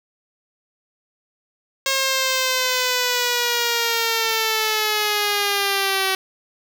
5% pulse linear sweep, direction down, 540 to 380 Hz, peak -7 dBFS, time 1.86-6.15 s, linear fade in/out 2 ms, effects none

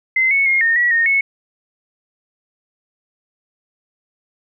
sine tone with pitch steps, 2064 / 2208 / 2140 / 1835 / 1930 / 1845 / 2199 Hz, C7 / C#7 / C7 / A#6 / B6 / A#6 / C#7, -24 / -7 / +38 / -28 / -40 / -18 / -14 cents, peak -12 dBFS, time 0.16-1.21 s, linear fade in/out 5 ms, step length 150 ms, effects none

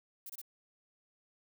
violet noise bursts, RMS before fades -45 dBFS, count 3, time 0.26-0.416 s, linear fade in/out 5 ms, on 36 ms, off 24 ms, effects none

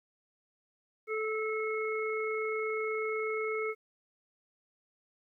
harmonic tone, 435.9 Hz, A4, 16 cents flat, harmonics 1 / 3 / 5, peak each -32 / -39 / -37 dBFS, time 1.07-3.75 s, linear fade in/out 50 ms, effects 12-bit

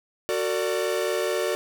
45% pulse chord, Gb augmented, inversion none, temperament equal with one note detuned, 370 / 454.7 / 587.3 Hz, Gb4 / Bb4 / D5, 0 / -43 / 0 cents, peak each -28 dBFS, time 0.29-1.55 s, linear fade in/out 0 ms, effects none

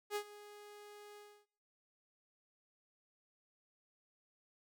sawtooth tone with ADSR envelope, 414.6 Hz, G#4, 3 cents flat, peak -31 dBFS, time 0.1-1.46 s, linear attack 57 ms, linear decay 74 ms, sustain -18 dB, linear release 290 ms, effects noise-tail reverb RT60 0.6 s tail -21 dB re dry

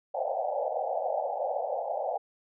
white band-pass noise, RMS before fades -31 dBFS, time 0.14-2.18 s, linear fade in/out 10 ms, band 500 to 820 Hz, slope 96 dB/octave, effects none

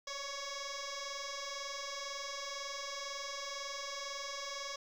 sine tone with frequency modulation, 2217 Hz, C#7, in tune, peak -39 dBFS, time 0.07-4.76 s, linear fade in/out 5 ms, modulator 557 Hz, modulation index 7.2, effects 11-bit

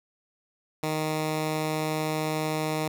10% pulse tone, 155.56 Hz, D#3, in tune, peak -18 dBFS, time 0.83-2.88 s, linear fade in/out 2 ms, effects none

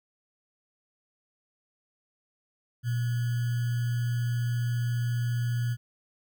sine tone with sample-and-hold, 119.8 Hz, A#2, 48 cents sharp, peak -25 dBFS, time 2.83-5.77 s, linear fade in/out 50 ms, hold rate 1575 Hz, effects none

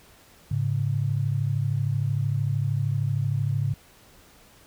sine tone pair together, 106.7 / 139.78 Hz, G#2 / C#3, +47 / +15 cents, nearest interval perfect fourth, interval 468 cents, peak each -25 dBFS, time 0.51-3.74 s, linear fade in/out 5 ms, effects pink hiss -54 dBFS RMS until 4.66 s

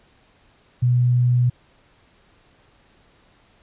sine tone, 123.2 Hz, B2, 4 cents flat, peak -14 dBFS, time 0.82-1.5 s, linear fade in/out 10 ms, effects pink hiss -57 dBFS RMS until 3.62 s + resampled to 8000 Hz

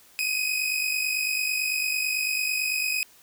sawtooth tone pair together, 2489 / 2538 Hz, D#7 / D#7, 0 / +34 cents, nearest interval unison, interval 34 cents, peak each -24 dBFS, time 0.19-3.03 s, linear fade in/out 0 ms, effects white hiss -55 dBFS RMS until 3.22 s

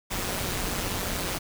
pink noise with amplitude modulation, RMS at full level -27 dBFS, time 0.1-1.39 s, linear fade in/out 20 ms, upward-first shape sine, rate 186 Hz, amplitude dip 65%, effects none

